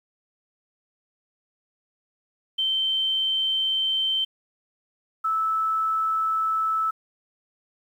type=tone pair in turn; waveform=sine; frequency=3109 / 1309.5 Hz; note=G7 / E6; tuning=-15 / -12 cents; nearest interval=octave + minor third; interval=1497 cents; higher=first; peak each=-21 dBFS; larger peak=neither; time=2.58-4.25 / 5.24-6.91 s; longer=neither; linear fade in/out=10 ms; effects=9-bit